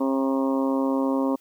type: harmonic tone with a mistuned harmonic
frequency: 134.7 Hz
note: C#3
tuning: 49 cents flat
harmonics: 2 / 3 / 4 / 5 / 6 / 7 / 8 / 9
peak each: -22 / -32 / -28 / -38 / -39 / -33 / -35 / -45 dBFS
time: 0-1.36 s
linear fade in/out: 10 ms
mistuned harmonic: 9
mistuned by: -24 cents
effects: white hiss -60 dBFS RMS until 1.4 s